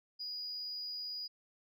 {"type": "tone with amplitude modulation", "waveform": "sine", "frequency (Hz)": 4909, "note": "D#8", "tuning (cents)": -24, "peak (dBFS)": -36, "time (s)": [0.19, 1.28], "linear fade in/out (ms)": 20, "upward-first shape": "sine", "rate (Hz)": 209, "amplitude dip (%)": 35, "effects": ["tanh soft clip ceiling -35 dBFS"]}